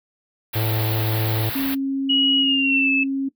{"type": "band-stop noise", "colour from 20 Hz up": "white", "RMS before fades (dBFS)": -28, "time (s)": [0.53, 1.75], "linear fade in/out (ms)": 10, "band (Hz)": [4400, 12000], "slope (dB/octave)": 48}
{"type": "harmonic tone", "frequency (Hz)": 109.8, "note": "A2", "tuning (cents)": -3, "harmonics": [1, 3, 4, 5, 6, 7, 8], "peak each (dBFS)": [-21, -31, -33, -35, -37, -38, -39], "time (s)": [0.55, 1.5], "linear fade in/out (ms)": 10}
{"type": "tone", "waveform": "sine", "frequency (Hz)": 271.6, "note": "C#4", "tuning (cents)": -35, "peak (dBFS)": -20, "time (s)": [1.55, 3.29], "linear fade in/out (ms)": 10}
{"type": "tone with pitch glide", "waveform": "sine", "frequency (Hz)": [2905, 2618], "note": ["F#7", "E7"], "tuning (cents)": [-32, -13], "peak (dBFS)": -17, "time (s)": [2.09, 3.04], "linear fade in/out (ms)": 10, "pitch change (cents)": -181, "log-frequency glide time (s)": [2.4, 2.9]}
{"effects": ["noise-tail reverb RT60 0.1 s tail -17 dB re dry"]}